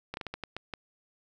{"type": "slowing click train", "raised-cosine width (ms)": 0.3, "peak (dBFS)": -20, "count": 8, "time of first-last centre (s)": [0.14, 0.738], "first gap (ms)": 31, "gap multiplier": 1.33, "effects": []}